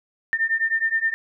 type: beating tone pair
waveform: sine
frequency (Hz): 1800 / 1809.6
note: A6 / A6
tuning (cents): +39 / +48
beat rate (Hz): 9.6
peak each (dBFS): -23 / -22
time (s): 0.33-1.14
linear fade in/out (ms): 0
effects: none